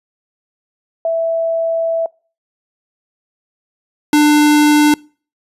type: tone pair in turn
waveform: sine / square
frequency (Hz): 659.3 / 298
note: E5 / D4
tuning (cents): 0 / +25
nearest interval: octave + major second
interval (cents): 1375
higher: first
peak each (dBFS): -13 / -8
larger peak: second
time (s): 1.05-2.06 / 4.13-4.94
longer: first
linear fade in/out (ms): 2
effects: noise-tail reverb RT60 0.4 s tail -26 dB re dry + resampled to 32000 Hz